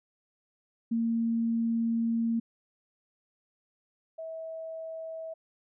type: tone pair in turn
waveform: sine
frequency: 229.6 / 647.5 Hz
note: A#3 / E5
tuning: -26 / -31 cents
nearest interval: octave + tritone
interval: 1795 cents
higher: second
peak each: -25 / -36 dBFS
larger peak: first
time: 0.91-2.4 / 4.18-5.34 s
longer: first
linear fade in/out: 10 ms
effects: none